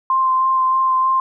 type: tone with vibrato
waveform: sine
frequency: 1046.5 Hz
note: C6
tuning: in tune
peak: -13 dBFS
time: 0.1-1.2 s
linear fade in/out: 2 ms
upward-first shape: sine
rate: 3.2 Hz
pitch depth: 12 cents each way
effects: none